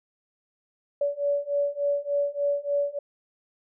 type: beating tone pair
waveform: sine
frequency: 570 / 573.4 Hz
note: C#5 / D5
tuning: +48 / -42 cents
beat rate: 3.4 Hz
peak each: -27 / -26 dBFS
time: 1.01-2.99 s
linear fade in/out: 5 ms
effects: none